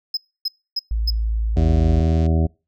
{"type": "tone bursts", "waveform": "triangle", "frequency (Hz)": 5100, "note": "D#8", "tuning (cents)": 42, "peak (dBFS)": -18, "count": 4, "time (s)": [0.14, 1.104], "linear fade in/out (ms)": 5, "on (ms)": 31, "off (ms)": 280}
{"type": "tone", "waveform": "sine", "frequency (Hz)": 55, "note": "A1", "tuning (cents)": 0, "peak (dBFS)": -18, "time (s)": [0.91, 2.01], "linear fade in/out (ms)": 0}
{"type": "harmonic tone", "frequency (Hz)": 80.6, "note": "E2", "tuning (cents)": -38, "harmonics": [1, 2, 3, 4, 5, 7, 8, 9], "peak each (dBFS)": [-16, -22, -26, -28, -30, -33, -34, -35], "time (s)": [1.56, 2.47], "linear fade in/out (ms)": 10}
{"type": "click train", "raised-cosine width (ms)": 0.2, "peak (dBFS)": -24, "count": 87, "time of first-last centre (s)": [1.57, 2.264], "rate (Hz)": 124}
{"effects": ["noise-tail reverb RT60 0.3 s tail -26 dB re dry"]}